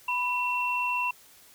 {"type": "tone pair together", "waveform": "sine", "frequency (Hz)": [987.8, 2714], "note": ["B5", "E7"], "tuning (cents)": [0, 50], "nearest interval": "octave + perfect fourth", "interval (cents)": 1750, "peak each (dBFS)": -28, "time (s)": [0.08, 1.11], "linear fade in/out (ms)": 5, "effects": ["white hiss -55 dBFS RMS until 1.54 s"]}